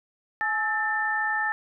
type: tone cluster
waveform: sine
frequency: 850 / 1306 / 1782 Hz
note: G#5 / E6 / A6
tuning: +40 / -17 / +22 cents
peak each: -29 / -33 / -25 dBFS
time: 0.41-1.52 s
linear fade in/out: 0 ms
effects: none